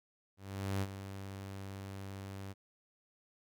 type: tone with ADSR envelope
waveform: sawtooth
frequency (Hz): 97.6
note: G2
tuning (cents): -7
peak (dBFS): -28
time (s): 0.37-2.54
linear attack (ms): 450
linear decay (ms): 42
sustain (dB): -11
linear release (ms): 27
effects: none